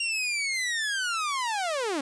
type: linear sweep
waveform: sawtooth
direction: down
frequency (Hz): 2794 to 261.6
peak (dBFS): -23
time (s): 0-2.01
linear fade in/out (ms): 5
effects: resampled to 22050 Hz + 9-bit